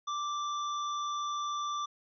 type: tone with hard clipping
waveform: sine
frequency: 1174.7 Hz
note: D6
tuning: in tune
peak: -34 dBFS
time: 0.07-1.86 s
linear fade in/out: 10 ms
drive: 17 dB
effects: resampled to 16000 Hz